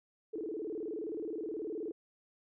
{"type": "tone with vibrato", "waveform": "sine", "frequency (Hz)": 377.3, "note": "F#4", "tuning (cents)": 34, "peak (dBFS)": -36, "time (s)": [0.33, 1.92], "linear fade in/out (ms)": 10, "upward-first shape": "square", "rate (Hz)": 19, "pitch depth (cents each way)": 250, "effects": []}